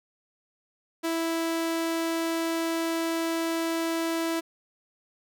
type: tone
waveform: sawtooth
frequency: 329.6 Hz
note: E4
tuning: in tune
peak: -22 dBFS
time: 1.03-4.41 s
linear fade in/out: 20 ms
effects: none